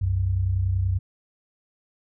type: tone pair together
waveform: sine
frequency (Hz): 64.2 / 94.6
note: C2 / F#2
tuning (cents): -32 / +39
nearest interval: perfect fifth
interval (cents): 671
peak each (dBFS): -27 / -21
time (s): 0.01-0.99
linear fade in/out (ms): 10
effects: none